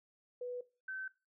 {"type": "tone pair in turn", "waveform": "sine", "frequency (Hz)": [493.1, 1536.8], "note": ["B4", "G6"], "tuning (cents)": [-3, -35], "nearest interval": "octave + minor sixth", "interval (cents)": 1968, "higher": "second", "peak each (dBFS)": [-38, -39], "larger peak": "first", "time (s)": [[0.41, 0.61], [0.88, 1.08]], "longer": "neither", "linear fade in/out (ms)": 5, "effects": ["noise-tail reverb RT60 0.3 s tail -18 dB re dry"]}